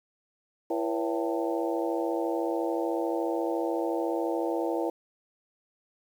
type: harmonic tone with a mistuned harmonic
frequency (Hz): 111.5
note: A2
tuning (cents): +23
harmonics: 3 / 4 / 5 / 6 / 7 / 8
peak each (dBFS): -30 / -32 / -34 / -36 / -37 / -38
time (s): 0.7-4.9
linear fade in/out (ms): 5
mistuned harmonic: 4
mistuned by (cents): +140
effects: 9-bit